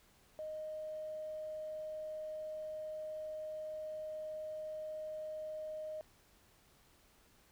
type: tone with tanh clipping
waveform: triangle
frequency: 620 Hz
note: D#5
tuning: 6 cents flat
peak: -40 dBFS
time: 0.39-6.01 s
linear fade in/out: 0 ms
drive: 2 dB
effects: pink hiss -67 dBFS RMS until 7.51 s